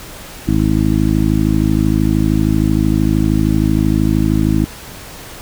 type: harmonic tone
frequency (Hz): 53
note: G#1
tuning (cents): +36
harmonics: 1 / 2 / 3 / 4 / 5 / 6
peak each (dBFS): -18 / -18 / -18 / -18 / -18 / -18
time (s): 0.47-4.65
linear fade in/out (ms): 10
effects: pink hiss -33 dBFS RMS until 5.41 s